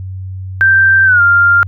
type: tone with pitch glide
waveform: sine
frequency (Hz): 1568 to 1396.9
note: G6 to F6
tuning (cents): 0 to 0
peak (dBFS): -5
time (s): 0.61-1.63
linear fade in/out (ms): 0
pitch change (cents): -200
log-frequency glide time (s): 1.05-1.21
effects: added 94 Hz sine -21 dBFS peak until 1.67 s